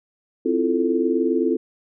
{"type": "chord", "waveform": "sine", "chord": "F major seventh", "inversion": "second", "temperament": "equal", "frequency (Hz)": [261.6, 329.6, 349.2, 440], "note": ["C4", "E4", "F4", "A4"], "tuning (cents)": [0, 0, 0, 0], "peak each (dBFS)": -23, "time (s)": [0.45, 1.57], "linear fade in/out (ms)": 10, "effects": []}